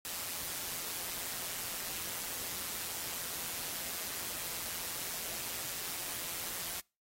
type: noise with amplitude modulation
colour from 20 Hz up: white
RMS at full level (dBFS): -37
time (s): 0.05-6.8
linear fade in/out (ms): 0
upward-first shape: sine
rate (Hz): 173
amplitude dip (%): 60
effects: noise-tail reverb RT60 0.3 s tail -26 dB re dry + AAC 48 kbps